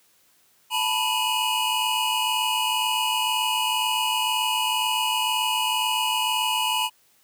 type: tone cluster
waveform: square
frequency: 878 / 985 / 2495 / 2913 Hz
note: A5 / B5 / D#7 / F#7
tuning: -4 / -5 / +4 / -28 cents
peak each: -28 / -28 / -33 / -26 dBFS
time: 0.7-6.9 s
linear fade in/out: 50 ms
effects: white hiss -61 dBFS RMS until 7.23 s + high-pass 80 Hz 12 dB/octave